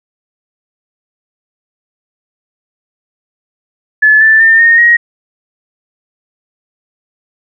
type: tone with pitch steps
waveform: sine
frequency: 1724 / 1763.3 / 1803.5 / 1844.5 / 1886.6 Hz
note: A6 / A6 / A6 / A#6 / A#6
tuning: -36 / +3 / +42 / -19 / +20 cents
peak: -3 dBFS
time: 4.02-4.97 s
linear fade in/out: 10 ms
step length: 190 ms
effects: none